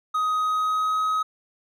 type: tone with pitch glide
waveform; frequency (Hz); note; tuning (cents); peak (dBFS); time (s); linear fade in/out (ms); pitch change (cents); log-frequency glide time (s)
triangle; 1255 to 1268.1; D#6 to D#6; +15 to +33; -19; 0.14-1.23; 10; +18; 0.37-1.01
effects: none